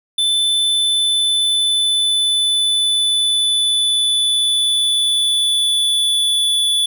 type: tone with pitch glide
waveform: square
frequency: 3520 to 3454 Hz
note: A7 to A7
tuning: 0 to -33 cents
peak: -14 dBFS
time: 0.18-6.86 s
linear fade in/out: 5 ms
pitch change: -33 cents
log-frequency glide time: 0.59-6.55 s
effects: none